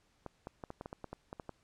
clicks, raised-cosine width 1 ms, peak -28 dBFS, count 12, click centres 0.263 / 0.471 / 0.638 / 0.704 / 0.811 / 0.859 / 0.929 / 1.043 / 1.13 / 1.329 / 1.398 / 1.493 s, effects pink hiss -72 dBFS RMS until 1.63 s + low-pass 8000 Hz 12 dB/octave

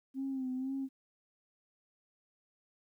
sine tone with vibrato, 263.1 Hz, C4, 10 cents sharp, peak -33 dBFS, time 0.14-0.89 s, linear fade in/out 50 ms, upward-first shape sine, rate 2 Hz, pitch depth 53 cents each way, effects tanh soft clip ceiling -29 dBFS + 12-bit

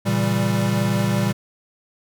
square chord, A# diminished seventh, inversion none, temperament equal, 116.54 / 138.59 / 164.81 / 196 Hz, A#2 / C#3 / E3 / G3, 0 / 0 / 0 / 0 cents, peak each -23 / -28 / -28 / -22 dBFS, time 0.05-1.33 s, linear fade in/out 20 ms, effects none

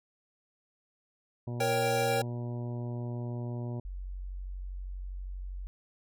harmonic tone, 120.4 Hz, B2, 44 cents flat, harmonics 1 / 2 / 3 / 4 / 5 / 6 / 7 / 8, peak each -34 / -41 / -44 / -52 / -48 / -54 / -57 / -55 dBFS, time 1.47-3.8 s, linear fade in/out 5 ms
square chord, G diminished, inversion first, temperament equal with one note detuned, 468.9 / 554.4 / 784 Hz, Bb4 / Db5 / G5, +10 / 0 / 0 cents, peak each -32 dBFS, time 1.6-2.22 s, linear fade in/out 5 ms
sine tone, 46.25 Hz, F#1, in tune, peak -36 dBFS, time 3.85-5.67 s, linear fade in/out 0 ms
effects none

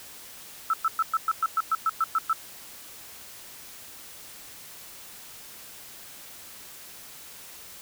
sine tone bursts, 1318.5 Hz, E6, in tune, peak -20 dBFS, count 12, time 0.7-2.33 s, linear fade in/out 2 ms, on 35 ms, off 110 ms, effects white hiss -45 dBFS RMS until 7.81 s

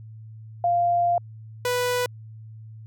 sine / sawtooth tone pair in turn, 696 / 493.4 Hz, F5 / B4, -6 / -2 cents, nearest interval tritone, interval 596 cents, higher first, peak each -18 dBFS, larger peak neither, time 0.64-1.18 / 1.65-2.06 s, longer first, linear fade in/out 2 ms, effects added 110 Hz sine -39 dBFS peak until 2.86 s

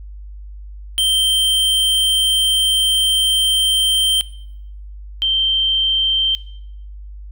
square / sine tone pair in turn, 3133 / 3133 Hz, G7 / G7, -2 / -2 cents, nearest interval unison, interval 0 cents, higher neither, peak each -14 dBFS, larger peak neither, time 0.98-4.21 / 5.22-6.35 s, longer first, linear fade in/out 0 ms, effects noise-tail reverb RT60 0.8 s tail -20 dB re dry + added 50 Hz sine -31 dBFS peak until 7.31 s

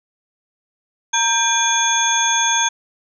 sine tone cluster, 927 / 1585 / 2408 / 3422 / 6420 Hz, A#5 / G6 / D7 / A7 / G8, -10 / +19 / +43 / -49 / +40 cents, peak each -20 / -23 / -27 / -21 / -18 dBFS, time 1.13-2.69 s, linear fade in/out 10 ms, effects none

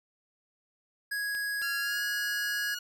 square tone, 1661.2 Hz, G#6, in tune, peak -31 dBFS, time 1.11-2.75 s, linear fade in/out 10 ms
clicks, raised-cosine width 0.2 ms, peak -29 / -29 dBFS, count 2, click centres 1.35 / 1.617 s
15% pulse tone with pitch glide, 1387 to 1445.9 Hz, F6 to F#6, -12 to -40 cents, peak -29 dBFS, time 1.62-2.79 s, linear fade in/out 5 ms, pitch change +72 cents, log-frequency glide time 1.8-2.03 s
effects none

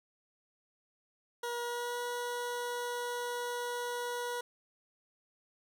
20% pulse tone with pitch glide, 478.1 to 484.5 Hz, A#4 to B4, +44 to -33 cents, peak -30 dBFS, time 1.43-4.41 s, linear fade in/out 5 ms, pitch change +23 cents, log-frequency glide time 1.62-1.99 s, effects none

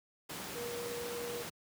sine tone in noise, 477.4 Hz, A#4, 41 cents sharp, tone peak -39 dBFS, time 0.55-1.43 s, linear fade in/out 10 ms, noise pink, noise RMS -42 dBFS, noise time 0.29-1.5 s, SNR 0 dB, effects high-pass 150 Hz 12 dB/octave

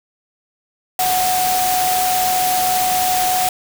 sine tone in noise, 737 Hz, F#5, 7 cents flat, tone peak -16 dBFS, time 0.99-3.49 s, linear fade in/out 2 ms, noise white, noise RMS -21 dBFS, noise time 0.99-3.49 s, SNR +2 dB, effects none

